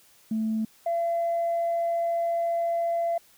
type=tone pair in turn; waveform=sine; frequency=220 / 678.6 Hz; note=A3 / F5; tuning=0 / -50 cents; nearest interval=octave + minor sixth; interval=1950 cents; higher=second; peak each=-23 / -22 dBFS; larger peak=second; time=0.31-0.65 / 0.86-3.18 s; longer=second; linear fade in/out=5 ms; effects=tanh soft clip ceiling -20 dBFS + white hiss -58 dBFS RMS until 3.37 s